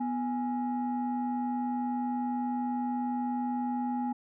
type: tone pair together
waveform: sine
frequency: 246.9 / 830.5 Hz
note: B3 / G#5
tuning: 0 / 0 cents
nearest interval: octave + major sixth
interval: 2100 cents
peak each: -29 / -32 dBFS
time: 0-4.13 s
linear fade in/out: 10 ms
effects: tanh soft clip ceiling -24 dBFS